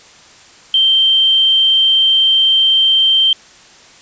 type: tone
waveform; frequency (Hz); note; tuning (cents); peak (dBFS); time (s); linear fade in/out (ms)
sine; 3136; G7; 0; -8; 0.74-3.33; 2
effects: white hiss -42 dBFS RMS until 4.01 s + resampled to 16000 Hz